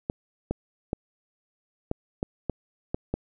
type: clicks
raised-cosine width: 2 ms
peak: -13 dBFS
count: 8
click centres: 0.099 / 0.51 / 0.931 / 1.914 / 2.229 / 2.497 / 2.945 / 3.14 s
effects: none